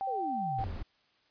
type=tone; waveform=sine; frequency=778 Hz; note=G5; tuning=13 cents flat; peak=-31 dBFS; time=0.01-0.64 s; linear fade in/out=0 ms
type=exponential sweep; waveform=sine; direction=down; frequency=550 to 73.42 Hz; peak=-36 dBFS; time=0.07-0.75 s; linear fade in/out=5 ms
type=noise; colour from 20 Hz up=brown; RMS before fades=-39 dBFS; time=0.58-0.83 s; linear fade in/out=10 ms
effects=white hiss -69 dBFS RMS until 1.3 s + resampled to 11025 Hz